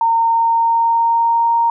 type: tone with pitch glide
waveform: sine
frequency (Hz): 916 to 929.3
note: A#5 to A#5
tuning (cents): -31 to -6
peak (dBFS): -11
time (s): 0.01-1.7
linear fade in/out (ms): 2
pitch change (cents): +25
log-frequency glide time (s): 0.19-1.55
effects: none